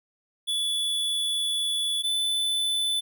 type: tone pair in turn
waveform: square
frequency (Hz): 3436 / 3506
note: A7 / A7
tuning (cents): -42 / -7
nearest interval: unison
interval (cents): 35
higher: second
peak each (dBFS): -25 / -24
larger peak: second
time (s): 0.47-2.03 / 2.03-3.01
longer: first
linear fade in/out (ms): 20
effects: none